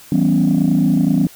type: chord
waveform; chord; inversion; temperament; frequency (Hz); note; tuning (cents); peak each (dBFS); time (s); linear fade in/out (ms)
sine; C# half-diminished seventh; first; equal with one note detuned; 164.81 / 193.08 / 246.9 / 277.2; E3 / G3 / B3 / C#4; 0 / -26 / 0 / 0; -16; 0.12-1.27; 2
effects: tanh soft clip ceiling -6 dBFS + white hiss -42 dBFS RMS until 1.35 s